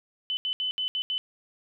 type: tone bursts at uneven times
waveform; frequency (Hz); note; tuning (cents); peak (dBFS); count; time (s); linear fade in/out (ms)
sine; 3019; F#7; +34; -26; 6; 0.3-0.37 / 0.45-0.53 / 0.6-0.71 / 0.78-0.88 / 0.95-1.02 / 1.1-1.18; 0
effects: none